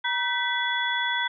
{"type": "tone cluster", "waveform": "sine", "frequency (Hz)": [954, 1532, 1976, 3404], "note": ["A#5", "G6", "B6", "G#7"], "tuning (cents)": [40, -40, 0, 42], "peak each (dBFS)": -29, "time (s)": [0.04, 1.28], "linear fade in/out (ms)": 10, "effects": []}